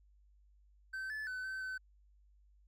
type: tone with pitch steps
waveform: triangle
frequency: 1543 / 1734 / 1510 / 1537 / 1522 Hz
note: G6 / A6 / F#6 / G6 / F#6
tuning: -28 / -26 / +35 / -35 / +48 cents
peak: -37 dBFS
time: 0.93-1.78 s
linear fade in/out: 10 ms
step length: 170 ms
effects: added 50 Hz sine -63 dBFS peak until 2.67 s